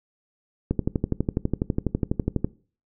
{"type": "click train", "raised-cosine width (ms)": 3, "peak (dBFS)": -9, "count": 22, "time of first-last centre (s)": [0.71, 2.446], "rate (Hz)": 12.1, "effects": ["noise-tail reverb RT60 0.4 s tail -20 dB re dry"]}